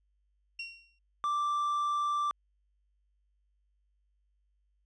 35% pulse tone with exponential decay, 2741 Hz, F7, 33 cents flat, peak -33 dBFS, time 0.59-0.99 s, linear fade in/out 5 ms, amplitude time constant 85 ms
triangle tone, 1174.7 Hz, D6, in tune, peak -26 dBFS, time 1.24-2.31 s, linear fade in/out 0 ms
effects added 50 Hz sine -70 dBFS peak until 4.85 s + resampled to 22050 Hz

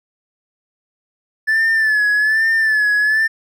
triangle tone with vibrato, 1740 Hz, A6, 20 cents flat, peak -10 dBFS, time 1.47-3.28 s, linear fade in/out 20 ms, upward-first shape sine, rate 1.2 Hz, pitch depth 63 cents each way, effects tanh soft clip ceiling -6 dBFS

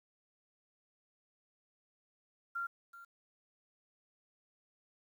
sine tone with echo, 1384 Hz, F6, 16 cents flat, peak -35 dBFS, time 2.55-2.67 s, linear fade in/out 10 ms, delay 380 ms, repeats 1, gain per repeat -15 dB, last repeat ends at 3.05 s, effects 11-bit

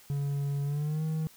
triangle tone with pitch glide, 141.4 to 157.8 Hz, C#3 to D#3, +35 to +25 cents, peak -26 dBFS, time 0.1-1.27 s, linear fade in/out 0 ms, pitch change +190 cents, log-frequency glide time 0.64-1.04 s, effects white hiss -56 dBFS RMS until 1.36 s

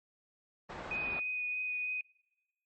white low-pass noise, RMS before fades -44 dBFS, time 0.69-1.2 s, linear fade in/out 10 ms, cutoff 1200 Hz, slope 12 dB/octave
sine tone with vibrato, 2489 Hz, D#7, in tune, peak -33 dBFS, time 0.91-2.01 s, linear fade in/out 2 ms, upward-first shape sine, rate 3.2 Hz, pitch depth 11 cents each way
effects noise-tail reverb RT60 1.0 s tail -25 dB re dry + MP3 32 kbps

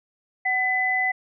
sine tone pair together, 751.4 / 2006 Hz, F#5 / B6, +26 / +26 cents, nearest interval octave + perfect fourth, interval 1700 cents, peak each -26 / -21 dBFS, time 0.45-1.12 s, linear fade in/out 10 ms, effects none

